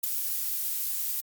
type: noise with ADSR envelope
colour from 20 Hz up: violet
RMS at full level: -24 dBFS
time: 0.03-1.21 s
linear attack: 11 ms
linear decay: 6 ms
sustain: -6 dB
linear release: 10 ms
effects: Opus 48 kbps